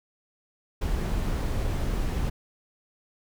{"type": "noise", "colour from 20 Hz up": "brown", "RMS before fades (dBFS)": -27, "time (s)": [0.81, 2.3], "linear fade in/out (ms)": 10, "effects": []}